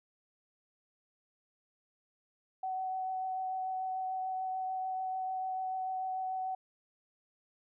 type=tone with vibrato; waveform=sine; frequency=752 Hz; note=F#5; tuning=28 cents sharp; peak=-33 dBFS; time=2.63-6.55 s; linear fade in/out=5 ms; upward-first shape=triangle; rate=6.8 Hz; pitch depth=13 cents each way; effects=none